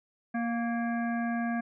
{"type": "harmonic tone with a mistuned harmonic", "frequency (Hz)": 234.2, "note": "A#3", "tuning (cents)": 8, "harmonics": [1, 3, 5, 7, 9, 10], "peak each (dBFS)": [-29, -35, -44, -38, -50, -51], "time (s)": [0.34, 1.61], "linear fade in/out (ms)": 10, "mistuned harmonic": 5, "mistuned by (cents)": -26, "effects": []}